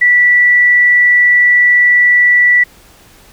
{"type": "tone", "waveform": "sine", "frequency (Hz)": 1959, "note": "B6", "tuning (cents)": -15, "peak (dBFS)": -5, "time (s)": [0.01, 2.64], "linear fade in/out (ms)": 10, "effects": ["pink hiss -43 dBFS RMS until 3.32 s"]}